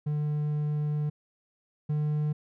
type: tone pair in turn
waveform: triangle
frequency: 149.3 / 150.08 Hz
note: D3 / D3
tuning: +29 / +38 cents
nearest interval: unison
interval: 9 cents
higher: second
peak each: -24 / -23 dBFS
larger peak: second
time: 0.06-1.1 / 1.89-2.33 s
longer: first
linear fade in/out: 10 ms
effects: none